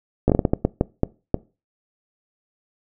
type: slowing click train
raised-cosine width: 2 ms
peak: -3 dBFS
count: 11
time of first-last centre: 0.28-1.344 s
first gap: 16 ms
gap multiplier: 1.39
effects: noise-tail reverb RT60 0.3 s tail -22 dB re dry